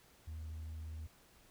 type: tone with vibrato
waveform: sine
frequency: 79.1 Hz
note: D#2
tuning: 29 cents sharp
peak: -40 dBFS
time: 0.27-1.07 s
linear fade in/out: 10 ms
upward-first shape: sine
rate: 20 Hz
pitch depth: 34 cents each way
effects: tanh soft clip ceiling -41 dBFS + pink hiss -65 dBFS RMS until 1.5 s